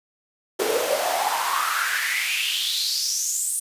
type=noise with high-pass filter sweep; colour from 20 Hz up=pink; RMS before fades=-24 dBFS; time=0.59-3.6 s; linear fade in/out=10 ms; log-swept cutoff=400 to 9200 Hz; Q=5.7; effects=resampled to 32000 Hz